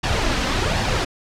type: noise with flanger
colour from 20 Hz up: pink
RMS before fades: -20 dBFS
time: 0.03-1.05 s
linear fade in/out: 10 ms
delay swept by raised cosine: 1.1 to 4 ms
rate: 1.3 Hz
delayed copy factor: +0.5
effects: low-pass 5000 Hz 12 dB/octave